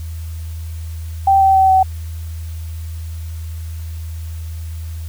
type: tone with pitch steps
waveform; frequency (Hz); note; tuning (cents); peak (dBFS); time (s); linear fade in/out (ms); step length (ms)
sine; 780 / 772.8 / 765.7 / 758.7; G5 / G5 / G5 / F#5; -9 / -25 / -41 / +43; -8; 1.27-1.83; 5; 140
effects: added 81 Hz sine -24 dBFS peak until 5.08 s + white hiss -44 dBFS RMS until 5.08 s